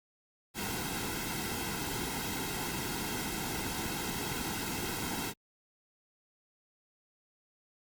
pink noise with comb filter, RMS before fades -36 dBFS, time 0.54-5.34 s, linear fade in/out 50 ms, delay 1.7 ms, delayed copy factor -0.7, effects Opus 48 kbps

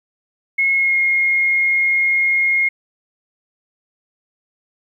sine tone with pitch glide, 2171 to 2145 Hz, C#7 to C7, -37 to +42 cents, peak -13 dBFS, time 0.58-2.69 s, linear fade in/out 10 ms, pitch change -21 cents, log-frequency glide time 0.74-0.97 s, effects 9-bit

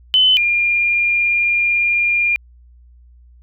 sine tone pair in turn, 3031 / 2406 Hz, F#7 / D7, +41 / +41 cents, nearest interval major third, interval 400 cents, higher first, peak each -9 / -13 dBFS, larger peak first, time 0.14-0.37 / 0.37-2.36 s, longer second, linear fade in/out 0 ms, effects added 60 Hz sine -43 dBFS peak until 3.42 s

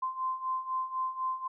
sine beating tone pair, 1036 / 1040 Hz, C6 / C6, -17 / -11 cents, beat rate 4 Hz, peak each -36 / -32 dBFS, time 0.02-1.48 s, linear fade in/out 10 ms, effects none

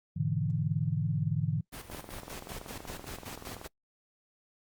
sine chord, E dominant seventh, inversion first, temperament equal, 103.83 / 123.47 / 146.83 / 164.81 Hz, G#2 / B2 / D3 / E3, 0 / 0 / 0 / 0 cents, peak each -34 / -36 / -31 / -33 dBFS, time 0.16-1.61 s, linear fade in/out 10 ms
pink noise with tremolo, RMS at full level -42 dBFS, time 1.72-3.68 s, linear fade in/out 20 ms, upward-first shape square, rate 5.2 Hz, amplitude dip 65%
click train, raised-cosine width 1 ms, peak -29 dBFS, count 38, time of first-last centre 1.9-3.662 s, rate 21 Hz
effects noise-tail reverb RT60 0.1 s tail -25 dB re dry + Opus 48 kbps

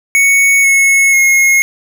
square tone with pitch steps, 2221 / 2190 / 2160 Hz, C#7 / C#7 / C#7, +3 / -22 / -45 cents, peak -7 dBFS, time 0.15-1.62 s, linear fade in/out 0 ms, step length 490 ms, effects none

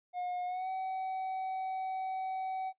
triangle tone with pitch glide, 719 to 756.9 Hz, F#5 to F#5, -50 to +39 cents, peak -32 dBFS, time 0.13-2.73 s, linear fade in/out 50 ms, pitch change +89 cents, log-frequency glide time 0.46-0.69 s, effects noise-tail reverb RT60 0.1 s tail -20 dB re dry + resampled to 8000 Hz

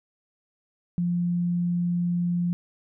sine tone, 174.61 Hz, F3, in tune, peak -22 dBFS, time 0.98-2.53 s, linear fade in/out 0 ms, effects none

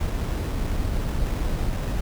brown noise with sample-and-hold, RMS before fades -25 dBFS, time 0-2.01 s, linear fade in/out 10 ms, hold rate 4410 Hz, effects none

